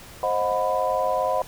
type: tone cluster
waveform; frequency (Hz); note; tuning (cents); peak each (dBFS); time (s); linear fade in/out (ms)
sine; 527 / 624 / 728 / 995; C5 / D#5 / F#5 / B5; +12 / +5 / -28 / +13; -26; 0.23-1.42; 2
effects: pink hiss -44 dBFS RMS until 1.47 s